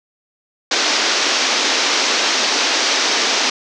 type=band-pass noise; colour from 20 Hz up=white; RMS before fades=-17 dBFS; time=0.71-3.5 s; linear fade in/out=5 ms; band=240 to 6200 Hz; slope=48 dB/octave; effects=none